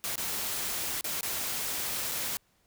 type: noise with dropouts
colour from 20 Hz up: white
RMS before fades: -33 dBFS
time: 0.04-2.37 s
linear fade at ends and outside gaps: 0 ms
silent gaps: 0.156-0.179 / 1.01-1.043 / 1.209-1.23 / 2.114-2.118 s
effects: pink hiss -69 dBFS RMS until 2.66 s